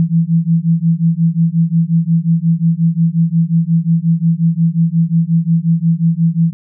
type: beating tone pair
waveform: sine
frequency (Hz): 163 / 168.6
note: E3 / E3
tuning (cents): -19 / +39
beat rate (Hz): 5.6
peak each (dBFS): -13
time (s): 0-6.53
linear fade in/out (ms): 0
effects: none